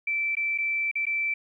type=tone with dropouts; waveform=sine; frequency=2330 Hz; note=D7; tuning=14 cents flat; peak=-24 dBFS; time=0.07-1.34 s; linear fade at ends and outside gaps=5 ms; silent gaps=0.353-0.368 / 0.578-0.584 / 0.914-0.954 / 1.055-1.066 s; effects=11-bit